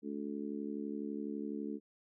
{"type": "harmonic tone", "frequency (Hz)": 72, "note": "D2", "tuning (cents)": -34, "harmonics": [3, 4, 5, 6], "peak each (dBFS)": [-41, -41, -46, -46], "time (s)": [0.02, 1.8], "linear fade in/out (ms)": 50, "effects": []}